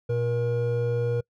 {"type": "tone pair together", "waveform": "triangle", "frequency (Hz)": [119.1, 476.4], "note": ["A#2", "A#4"], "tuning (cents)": [38, 38], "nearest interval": "2 octaves", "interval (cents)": 2400, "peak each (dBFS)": -23, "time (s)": [0.09, 1.21], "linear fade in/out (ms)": 10, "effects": ["noise-tail reverb RT60 0.1 s tail -26 dB re dry", "tanh soft clip ceiling -15 dBFS"]}